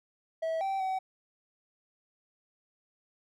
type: tone with pitch steps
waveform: triangle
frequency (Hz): 649 / 776 / 758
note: E5 / G5 / F#5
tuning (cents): -27 / -18 / +42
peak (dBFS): -27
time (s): 0.42-0.99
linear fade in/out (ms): 10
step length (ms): 190
effects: none